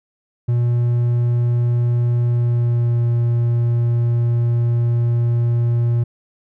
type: tone with pitch glide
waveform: triangle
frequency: 120 to 118.48 Hz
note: B2 to A#2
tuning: -49 to +29 cents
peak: -12 dBFS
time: 0.48-6.04 s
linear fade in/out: 10 ms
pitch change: -22 cents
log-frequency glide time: 2.27-3.05 s
effects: none